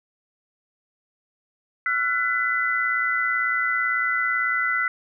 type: tone cluster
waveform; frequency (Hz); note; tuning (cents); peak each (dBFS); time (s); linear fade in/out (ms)
sine; 1357 / 1475 / 2005; E6 / F#6 / B6; +50 / -6 / +26; -26 / -26 / -23; 1.86-4.88; 2
effects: none